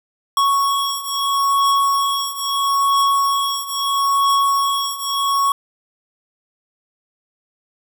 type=beating tone pair; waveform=square; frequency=1108.7 / 1109.46 Hz; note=C#6 / C#6; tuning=0 / +1 cents; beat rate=0.76 Hz; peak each=-21 / -18 dBFS; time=0.37-5.52 s; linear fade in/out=2 ms; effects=8-bit